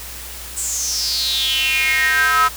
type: tone with high-pass filter sweep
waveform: square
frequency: 143.5 Hz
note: D3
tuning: 40 cents flat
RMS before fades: -18 dBFS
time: 0.56-2.49 s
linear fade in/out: 20 ms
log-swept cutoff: 8100 to 1200 Hz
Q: 7.3
effects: added 60 Hz sine -37 dBFS peak until 2.56 s + white hiss -33 dBFS RMS until 2.56 s